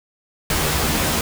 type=noise with comb filter; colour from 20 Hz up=pink; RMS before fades=-20 dBFS; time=0.5-1.21 s; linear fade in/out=2 ms; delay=13 ms; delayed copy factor=+0.6; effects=none